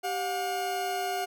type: tone pair together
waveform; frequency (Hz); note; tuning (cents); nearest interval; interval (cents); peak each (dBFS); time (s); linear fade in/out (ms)
40% pulse; 390 / 718.6; G4 / F5; -9 / +49; major seventh; 1058; -34 / -29; 0.03-1.26; 20
effects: none